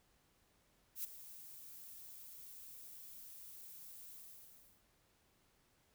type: noise with ADSR envelope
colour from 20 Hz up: violet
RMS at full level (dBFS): -40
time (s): 0.95-4.84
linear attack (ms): 91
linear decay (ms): 12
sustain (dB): -14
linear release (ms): 710
effects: pink hiss -74 dBFS RMS until 5.94 s